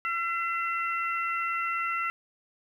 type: harmonic tone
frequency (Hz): 677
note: E5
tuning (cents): +46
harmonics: 2 / 3 / 4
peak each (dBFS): -29 / -33 / -35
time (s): 0.05-2.1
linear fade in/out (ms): 0
effects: 10-bit